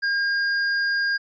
square tone, 1615 Hz, G#6, 49 cents flat, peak -21 dBFS, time 0.02-1.18 s, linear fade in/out 20 ms, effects resampled to 16000 Hz

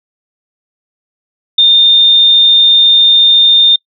sine tone, 3627 Hz, A#7, 48 cents flat, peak -3 dBFS, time 1.58-3.76 s, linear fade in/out 5 ms, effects noise-tail reverb RT60 0.1 s tail -25 dB re dry

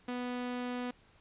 sawtooth tone, 246.9 Hz, B3, in tune, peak -31 dBFS, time 0.08-0.91 s, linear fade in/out 5 ms, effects pink hiss -64 dBFS RMS until 1.2 s + resampled to 8000 Hz

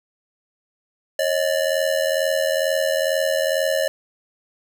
square ring-modulated tone, 587.3 Hz, D5, in tune, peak -16 dBFS, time 1.19-3.88 s, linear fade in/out 0 ms, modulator 41.1 Hz, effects none

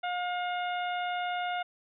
harmonic tone, 714 Hz, F5, 38 cents sharp, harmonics 1 / 2 / 3 / 4 / 5, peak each -31 / -37 / -41 / -43 / -45 dBFS, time 0.03-1.63 s, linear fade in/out 10 ms, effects none

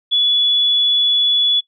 sine tone, 3417 Hz, G#7, 49 cents sharp, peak -12 dBFS, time 0.11-1.61 s, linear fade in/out 20 ms, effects noise-tail reverb RT60 0.1 s tail -22 dB re dry

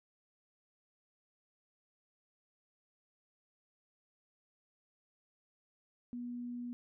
sine tone, 242.7 Hz, B3, 30 cents flat, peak -39 dBFS, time 6.13-6.73 s, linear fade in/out 0 ms, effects none

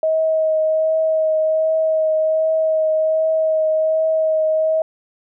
sine tone with vibrato, 633 Hz, D#5, 30 cents sharp, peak -14 dBFS, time 0.03-4.82 s, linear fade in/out 2 ms, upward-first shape triangle, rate 1.3 Hz, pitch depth 16 cents each way, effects none

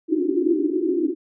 white band-pass noise, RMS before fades -21 dBFS, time 0.08-1.15 s, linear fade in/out 50 ms, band 280 to 370 Hz, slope 96 dB/octave, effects none

